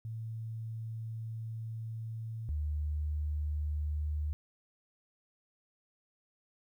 sine tone pair in turn, 112.5 / 75.08 Hz, A2 / D2, +39 / +39 cents, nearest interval perfect fifth, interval 700 cents, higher first, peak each -37 / -31 dBFS, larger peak second, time 0.05-2.49 / 2.49-4.33 s, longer first, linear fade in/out 0 ms, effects 12-bit

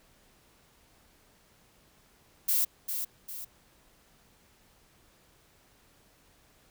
violet noise with echo, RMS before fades -26 dBFS, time 2.48-2.65 s, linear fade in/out 10 ms, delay 400 ms, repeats 2, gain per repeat -7 dB, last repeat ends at 3.45 s, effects pink hiss -63 dBFS RMS until 6.7 s

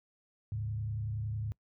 sine tone with frequency modulation, 107 Hz, A2, 48 cents flat, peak -33 dBFS, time 0.52-1.52 s, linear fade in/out 0 ms, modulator 30.8 Hz, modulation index 0.64, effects noise-tail reverb RT60 0.1 s tail -23 dB re dry

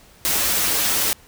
white noise with comb filter, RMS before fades -20 dBFS, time 0.25-1.13 s, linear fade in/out 0 ms, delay 7.9 ms, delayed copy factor -0.75, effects pink hiss -50 dBFS RMS until 1.27 s

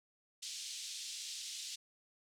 pink band-pass noise, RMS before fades -45 dBFS, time 0.42-1.76 s, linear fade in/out 10 ms, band 3300 to 8100 Hz, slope 24 dB/octave, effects none

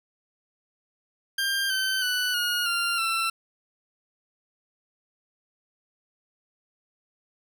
20% pulse tone with pitch steps, 1593 / 1539.6 / 1488 / 1438.2 / 1390 / 1343.4 Hz, G6 / G6 / F#6 / F#6 / F6 / E6, +27 / -32 / +9 / -50 / -9 / +32 cents, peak -19 dBFS, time 1.38-3.3 s, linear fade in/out 5 ms, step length 320 ms, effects none

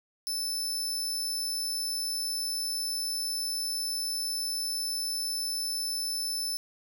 sawtooth tone, 5274 Hz, E8, in tune, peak -27 dBFS, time 0.27-6.57 s, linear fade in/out 0 ms, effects none

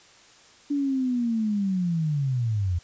sine linear sweep, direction down, 290.5 to 83.1 Hz, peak -22 dBFS, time 0.7-2.79 s, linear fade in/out 10 ms, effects white hiss -53 dBFS RMS until 2.83 s + resampled to 16000 Hz

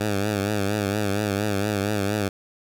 10% pulse tone with vibrato, 102.2 Hz, G#2, 27 cents flat, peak -14 dBFS, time 0-2.29 s, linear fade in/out 10 ms, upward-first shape triangle, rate 4.3 Hz, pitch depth 94 cents each way, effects none

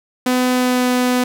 sawtooth tone with pitch glide, 251.8 to 249.6 Hz, B3 to B3, +34 to +19 cents, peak -10 dBFS, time 0.26-1.24 s, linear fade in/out 5 ms, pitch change -15 cents, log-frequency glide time 0.52-0.89 s, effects none

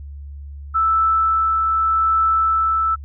sine tone with tremolo, 1318.5 Hz, E6, in tune, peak -13 dBFS, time 0.74-2.96 s, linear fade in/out 20 ms, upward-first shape triangle, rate 0.84 Hz, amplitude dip 25%, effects added 71 Hz sine -31 dBFS peak until 3.04 s

